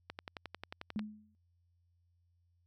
click train, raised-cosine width 0.3 ms, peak -26 dBFS, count 11, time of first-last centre 0.1-0.993 s, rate 11.2 Hz
sine tone with exponential decay, 212.5 Hz, G#3, 40 cents sharp, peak -32 dBFS, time 0.96-1.35 s, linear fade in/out 0 ms, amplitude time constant 83 ms
effects added 87 Hz sine -70 dBFS peak until 2.66 s

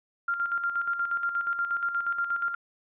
sine tone with tremolo, 1391 Hz, F6, 7 cents flat, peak -24 dBFS, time 0.28-2.55 s, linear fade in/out 5 ms, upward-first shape square, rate 8.4 Hz, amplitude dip 55%, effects resampled to 8000 Hz

